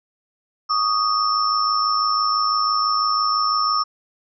sine tone cluster, 1133 / 1239 / 5380 Hz, C#6 / D#6 / E8, +37 / -8 / +34 cents, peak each -24 / -19 / -23 dBFS, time 0.69-3.84 s, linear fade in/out 20 ms, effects none

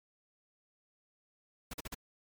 pink noise bursts, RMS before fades -41 dBFS, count 4, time 1.71-1.946 s, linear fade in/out 5 ms, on 26 ms, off 44 ms, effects MP3 96 kbps

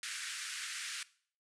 pink band-pass noise, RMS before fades -42 dBFS, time 0.03-1.03 s, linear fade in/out 2 ms, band 1400 to 10000 Hz, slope 48 dB/octave, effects noise-tail reverb RT60 0.5 s tail -19 dB re dry

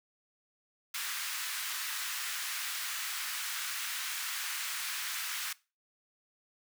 pink high-pass noise, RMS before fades -37 dBFS, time 0.94-5.53 s, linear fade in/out 5 ms, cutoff 1300 Hz, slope 24 dB/octave, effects noise-tail reverb RT60 0.3 s tail -21 dB re dry

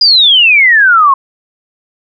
sine exponential sweep, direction down, 4978 to 1054 Hz, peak -3 dBFS, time 0.01-1.14 s, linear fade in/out 5 ms, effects none

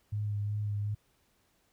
sine tone with vibrato, 103.83 Hz, G#2, in tune, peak -30 dBFS, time 0.12-0.95 s, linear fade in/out 10 ms, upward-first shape sine, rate 2.7 Hz, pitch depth 20 cents each way, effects pink hiss -71 dBFS RMS until 1.72 s

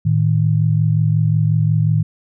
sine tone pair together, 110 / 155.56 Hz, A2 / D#3, 0 / 0 cents, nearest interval tritone, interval 600 cents, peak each -15 dBFS, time 0.05-2.03 s, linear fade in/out 10 ms, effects none

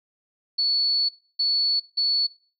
sine tone bursts at uneven times, 4430 Hz, C#8, 2 cents flat, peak -19 dBFS, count 3, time 0.58-1.09 / 1.39-1.8 / 1.97-2.27 s, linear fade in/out 10 ms, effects noise-tail reverb RT60 0.4 s tail -20 dB re dry

